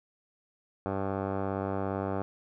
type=tone with low-pass filter; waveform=10% pulse; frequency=97.4 Hz; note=G2; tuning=11 cents flat; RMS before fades=-32 dBFS; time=0.86-2.22 s; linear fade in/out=0 ms; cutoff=970 Hz; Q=5.8; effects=none